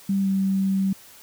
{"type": "tone with pitch glide", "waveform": "sine", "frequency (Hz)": [196, 193.08], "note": ["G3", "G3"], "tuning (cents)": [0, -26], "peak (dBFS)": -19, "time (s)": [0.09, 0.93], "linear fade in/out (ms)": 5, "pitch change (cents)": -26, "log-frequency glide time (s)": [0.19, 0.3], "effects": ["white hiss -48 dBFS RMS until 1.22 s"]}